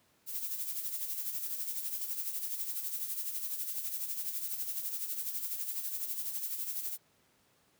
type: noise with tremolo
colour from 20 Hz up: violet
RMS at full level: -35 dBFS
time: 0.26-6.98 s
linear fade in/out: 50 ms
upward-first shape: sine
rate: 12 Hz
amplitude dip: 55%
effects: pink hiss -69 dBFS RMS until 7.79 s + high-pass 100 Hz 12 dB/octave